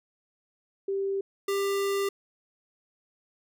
sine / square tone pair in turn, 392 / 396.6 Hz, G4 / G4, 0 / +20 cents, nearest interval unison, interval 20 cents, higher second, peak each -26 / -26 dBFS, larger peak neither, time 0.88-1.21 / 1.48-2.09 s, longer second, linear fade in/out 5 ms, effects none

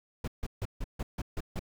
brown noise bursts, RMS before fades -33 dBFS, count 8, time 0.24-1.594 s, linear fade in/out 5 ms, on 38 ms, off 150 ms, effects none

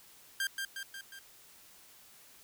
sawtooth tone with echo, 1590 Hz, G6, 24 cents sharp, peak -27 dBFS, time 0.4-0.47 s, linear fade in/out 2 ms, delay 180 ms, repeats 4, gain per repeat -4 dB, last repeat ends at 1.19 s, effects white hiss -58 dBFS RMS until 2.43 s

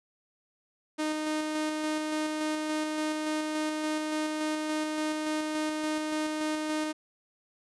sawtooth tone with tremolo, 308.1 Hz, D#4, 17 cents flat, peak -24 dBFS, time 0.98-6.93 s, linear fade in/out 20 ms, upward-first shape square, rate 3.5 Hz, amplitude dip 25%, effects resampled to 24000 Hz

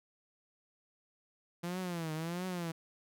sawtooth tone with vibrato, 170 Hz, F3, 46 cents flat, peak -32 dBFS, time 1.63-2.72 s, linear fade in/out 10 ms, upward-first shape triangle, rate 1.5 Hz, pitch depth 170 cents each way, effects none

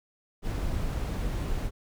brown noise, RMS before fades -30 dBFS, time 0.42-1.71 s, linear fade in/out 50 ms, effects none

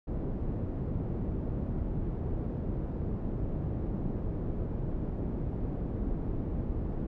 pink low-pass noise, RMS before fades -33 dBFS, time 0.07-7.07 s, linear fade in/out 10 ms, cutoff 350 Hz, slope 12 dB/octave, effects none

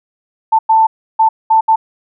sine tone bursts at uneven times, 887 Hz, A5, 14 cents sharp, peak -6 dBFS, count 5, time 0.52-0.59 / 0.69-0.87 / 1.19-1.29 / 1.5-1.61 / 1.68-1.76 s, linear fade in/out 10 ms, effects none

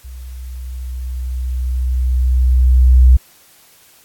sine tone with level ramp, 63 Hz, B1, 35 cents sharp, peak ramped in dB -29 to -3 dBFS, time 0.04-3.17 s, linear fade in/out 10 ms, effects white hiss -48 dBFS RMS until 4.04 s + AAC 64 kbps

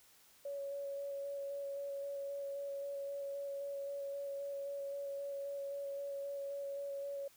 sine tone with vibrato, 560 Hz, C#5, 18 cents sharp, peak -39 dBFS, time 0.45-7.28 s, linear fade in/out 5 ms, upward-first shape square, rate 3.8 Hz, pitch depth 10 cents each way, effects white hiss -65 dBFS RMS until 7.36 s

